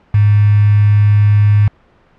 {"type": "tone with quantisation", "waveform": "sine", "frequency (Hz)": 103.83, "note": "G#2", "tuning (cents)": 0, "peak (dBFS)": -6, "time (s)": [0.14, 1.68], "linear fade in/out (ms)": 5, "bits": 4, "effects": ["pink hiss -50 dBFS RMS until 2.18 s", "low-pass 2000 Hz 12 dB/octave"]}